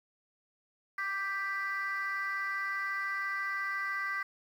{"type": "chord", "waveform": "sine", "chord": "G major", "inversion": "second", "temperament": "equal", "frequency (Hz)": [1174.7, 1568, 1975.5], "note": ["D6", "G6", "B6"], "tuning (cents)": [0, 0, 0], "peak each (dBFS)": [-36, -35, -34], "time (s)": [0.98, 4.23], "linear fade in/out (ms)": 5, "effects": ["tanh soft clip ceiling -27 dBFS", "10-bit"]}